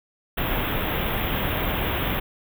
pink band-stop noise, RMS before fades -25 dBFS, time 0.37-2.2 s, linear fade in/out 10 ms, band 3600 to 12000 Hz, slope 96 dB/octave, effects none

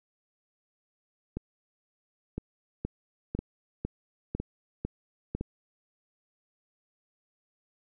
two click trains, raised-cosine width 3 ms, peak -20 / -18 dBFS, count 5 / 6, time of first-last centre 1.37-5.41 / 2.85-5.35 s, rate 0.99 / 2 Hz, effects none

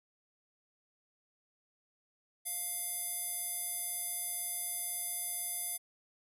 square tone with band-pass filter, 699 Hz, F5, 1 cent sharp, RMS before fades -38 dBFS, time 2.45-5.78 s, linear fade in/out 20 ms, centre 11000 Hz, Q 7.2, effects none

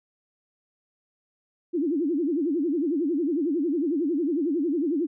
sine tone with vibrato, 311.1 Hz, D#4, in tune, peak -22 dBFS, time 1.73-5.07 s, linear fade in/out 20 ms, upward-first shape sine, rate 11 Hz, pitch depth 240 cents each way, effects none

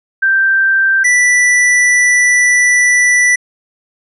sine / square tone pair in turn, 1568 / 1971.5 Hz, G6 / B6, 0 / -4 cents, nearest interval major third, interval 396 cents, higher second, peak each -8 dBFS, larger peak neither, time 0.22-1.04 / 1.04-3.36 s, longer second, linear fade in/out 10 ms, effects resampled to 24000 Hz

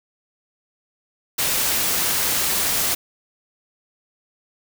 white noise, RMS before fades -21 dBFS, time 1.38-2.95 s, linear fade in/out 10 ms, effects none

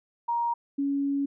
sine tone pair in turn, 941 / 279.8 Hz, A#5 / C#4, +16 / +16 cents, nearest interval octave + major sixth, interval 2100 cents, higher first, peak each -24 dBFS, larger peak neither, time 0.28-0.54 / 0.78-1.26 s, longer second, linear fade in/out 10 ms, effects none

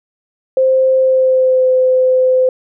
sine tone with pitch glide, 523.3 to 513.4 Hz, C5 to C5, 0 to -33 cents, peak -8 dBFS, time 0.57-2.49 s, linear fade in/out 2 ms, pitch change -33 cents, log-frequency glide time 0.98-1.68 s, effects none

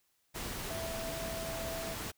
sine tone in noise, 659.3 Hz, E5, in tune, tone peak -40 dBFS, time 0.69-1.95 s, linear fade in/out 20 ms, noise pink, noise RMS -40 dBFS, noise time 0.34-2.12 s, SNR -3 dB, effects white hiss -75 dBFS RMS until 2.17 s

